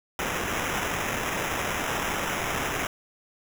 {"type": "noise with sample-and-hold", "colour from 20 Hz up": "violet", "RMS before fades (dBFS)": -29, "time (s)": [0.19, 2.87], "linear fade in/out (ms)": 2, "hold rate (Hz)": 4410, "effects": []}